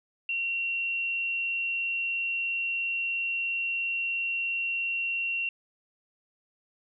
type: tone with frequency modulation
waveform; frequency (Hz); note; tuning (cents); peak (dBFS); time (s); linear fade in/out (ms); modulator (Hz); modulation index
sine; 2740; F7; -34; -27; 0.29-5.49; 2; 103; 0.32
effects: none